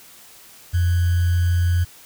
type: tone with sample-and-hold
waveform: sine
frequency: 87.31 Hz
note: F2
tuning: in tune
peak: -15 dBFS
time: 0.73-1.85 s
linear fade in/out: 20 ms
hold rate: 1575 Hz
effects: white hiss -46 dBFS RMS until 2.05 s